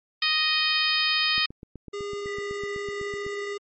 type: harmonic tone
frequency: 622.3 Hz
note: D#5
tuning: in tune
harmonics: 2 / 3 / 4 / 5 / 6 / 7 / 8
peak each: -32 / -29 / -27 / -28 / -29 / -29 / -29 dBFS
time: 0.22-1.46 s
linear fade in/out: 5 ms
type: click train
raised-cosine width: 3 ms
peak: -27 dBFS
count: 16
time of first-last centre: 1.38-3.264 s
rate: 7.96 Hz
type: tone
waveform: square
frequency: 406.9 Hz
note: G#4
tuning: 35 cents flat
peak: -31 dBFS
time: 1.93-3.58 s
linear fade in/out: 10 ms
type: tone with tremolo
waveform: sine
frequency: 1975.5 Hz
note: B6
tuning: in tune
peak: -35 dBFS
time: 2.26-3.54 s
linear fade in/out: 5 ms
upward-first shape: sine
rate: 2.8 Hz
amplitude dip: 30%
effects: MP3 32 kbps